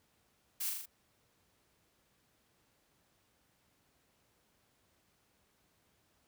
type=noise with echo; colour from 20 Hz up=blue; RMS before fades=-37 dBFS; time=0.6-0.7 s; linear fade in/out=10 ms; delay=40 ms; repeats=4; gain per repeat=-3 dB; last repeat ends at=0.86 s; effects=pink hiss -73 dBFS RMS until 6.27 s + high-pass 60 Hz 12 dB/octave